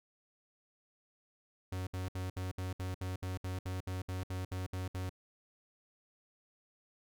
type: tone bursts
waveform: 45% pulse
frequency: 92.5 Hz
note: F#2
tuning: in tune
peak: -36 dBFS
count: 16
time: 1.72-5.095 s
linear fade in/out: 5 ms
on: 150 ms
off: 65 ms
effects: none